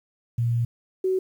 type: tone pair in turn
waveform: sine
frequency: 117.9 / 375.4 Hz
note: A#2 / F#4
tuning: +20 / +25 cents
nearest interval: octave + minor sixth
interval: 2005 cents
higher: second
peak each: -20 dBFS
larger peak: neither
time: 0.38-0.65 / 1.04-1.19 s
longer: first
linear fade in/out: 5 ms
effects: 9-bit